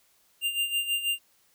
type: tone with tremolo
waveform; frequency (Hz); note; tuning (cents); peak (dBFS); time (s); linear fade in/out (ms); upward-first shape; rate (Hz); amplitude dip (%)
square; 2794; F7; 0; -24; 0.41-1.19; 50; sine; 6.2; 70
effects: white hiss -65 dBFS RMS until 1.54 s